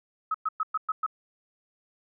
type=tone bursts; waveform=sine; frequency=1279 Hz; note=D#6; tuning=47 cents sharp; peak=-24 dBFS; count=6; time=0.31-1.064 s; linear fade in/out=5 ms; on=34 ms; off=110 ms; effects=none